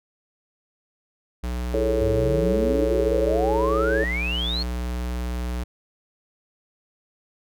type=tone; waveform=square; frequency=60.9 Hz; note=B1; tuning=24 cents flat; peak=-26 dBFS; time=1.43-5.64 s; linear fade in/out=10 ms
type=chord; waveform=sine; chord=A major seventh; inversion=second; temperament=equal; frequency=329.6 / 415.3 / 440 / 554.4 Hz; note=E4 / G#4 / A4 / C#5; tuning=0 / 0 / 0 / 0 cents; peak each=-28 / -30 / -24 / -24 dBFS; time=1.74-4.04 s; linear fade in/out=2 ms
type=exponential sweep; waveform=sine; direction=up; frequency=90.8 to 4400 Hz; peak=-25 dBFS; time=2.01-4.63 s; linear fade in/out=5 ms
effects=none